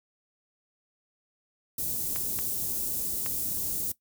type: band-stop noise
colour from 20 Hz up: white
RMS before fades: -31 dBFS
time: 1.78-3.92 s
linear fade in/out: 5 ms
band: 330 to 9200 Hz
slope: 12 dB/octave
type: clicks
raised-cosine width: 0.3 ms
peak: -20 dBFS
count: 3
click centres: 2.161 / 2.389 / 3.262 s
effects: noise-tail reverb RT60 0.1 s tail -17 dB re dry